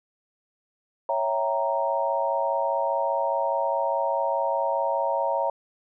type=chord; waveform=sine; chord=C# diminished seventh; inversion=none; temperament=equal with one note detuned; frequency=554.4 / 659.3 / 774.1 / 932.3 Hz; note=C#5 / E5 / G5 / Bb5; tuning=0 / 0 / -22 / 0 cents; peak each=-27 / -28 / -32 / -26 dBFS; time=1.09-5.5 s; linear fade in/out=2 ms; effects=none